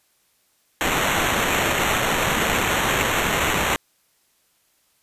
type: noise with sample-and-hold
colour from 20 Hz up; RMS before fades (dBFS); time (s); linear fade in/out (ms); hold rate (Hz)
white; -21; 0.81-3.76; 0; 4900
effects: white hiss -64 dBFS RMS until 5.02 s + resampled to 32000 Hz